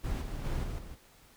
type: noise with level steps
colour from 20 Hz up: brown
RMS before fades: -33 / -37 / -33 / -37 / -44 dBFS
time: 0.03-0.96 s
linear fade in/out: 20 ms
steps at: 0.21 / 0.44 / 0.63 / 0.78 s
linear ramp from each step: 10 ms
effects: pink hiss -60 dBFS RMS until 1.36 s